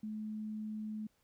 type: tone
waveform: sine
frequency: 214.9 Hz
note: A3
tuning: 41 cents flat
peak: -38 dBFS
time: 0.03-1.07 s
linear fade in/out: 5 ms
effects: pink hiss -75 dBFS RMS until 1.23 s